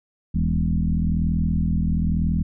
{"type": "tone with frequency modulation", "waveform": "sine", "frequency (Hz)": 120, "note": "B2", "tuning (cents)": -49, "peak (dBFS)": -18, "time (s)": [0.34, 2.43], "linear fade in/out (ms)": 10, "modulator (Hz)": 41, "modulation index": 2.5, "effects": []}